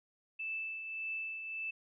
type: tone with tremolo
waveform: sine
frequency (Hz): 2637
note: E7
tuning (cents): 0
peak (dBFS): -35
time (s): 0.39-1.71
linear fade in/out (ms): 10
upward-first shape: triangle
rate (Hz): 1.7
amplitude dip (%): 50
effects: none